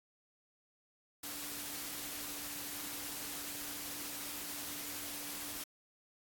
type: tone in noise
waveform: sine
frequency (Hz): 290.9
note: D4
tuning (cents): -16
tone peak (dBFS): -54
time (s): 1.23-5.64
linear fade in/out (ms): 5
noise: white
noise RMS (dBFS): -43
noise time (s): 1.23-5.64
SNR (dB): -14
effects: AAC 64 kbps